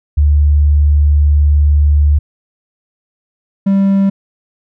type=tone pair in turn; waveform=sine / triangle; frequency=73.42 / 196.01 Hz; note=D2 / G3; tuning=0 / 0 cents; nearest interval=octave + perfect fourth; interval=1700 cents; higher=second; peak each=-6 dBFS; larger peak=neither; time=0.17-2.19 / 3.66-4.1 s; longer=first; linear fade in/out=10 ms; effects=none